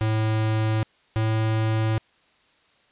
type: tone pair in turn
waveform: square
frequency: 109.5 / 110.26 Hz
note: A2 / A2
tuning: -8 / +4 cents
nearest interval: unison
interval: 12 cents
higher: second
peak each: -21 dBFS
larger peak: neither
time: 0.01-0.83 / 1.16-1.98 s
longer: neither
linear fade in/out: 0 ms
effects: white hiss -61 dBFS RMS until 2.91 s + resampled to 8000 Hz